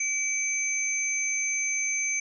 sine tone pair together, 2308 / 6251 Hz, D7 / G8, -31 / -6 cents, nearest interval octave + perfect fourth, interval 1725 cents, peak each -28 dBFS, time 0-2.2 s, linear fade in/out 5 ms, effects none

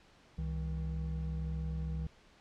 triangle tone pair together, 67.2 / 159.83 Hz, C2 / D#3, +47 / +47 cents, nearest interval octave + minor third, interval 1500 cents, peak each -34 / -36 dBFS, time 0.38-2.07 s, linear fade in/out 5 ms, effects pink hiss -62 dBFS RMS until 2.4 s + low-pass 5000 Hz 12 dB/octave

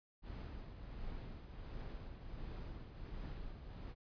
brown noise with tremolo, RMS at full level -45 dBFS, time 0.22-3.95 s, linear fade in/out 50 ms, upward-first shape triangle, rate 1.4 Hz, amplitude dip 55%, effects resampled to 11025 Hz

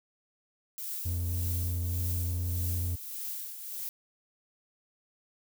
violet noise with tremolo, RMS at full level -36 dBFS, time 0.78-3.89 s, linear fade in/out 0 ms, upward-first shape triangle, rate 1.7 Hz, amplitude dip 60%
triangle tone with pitch glide, 86.9 to 87.55 Hz, F2 to F2, -8 to +5 cents, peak -27 dBFS, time 1.05-2.96 s, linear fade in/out 10 ms, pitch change +13 cents, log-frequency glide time 1.64-2.15 s
effects none

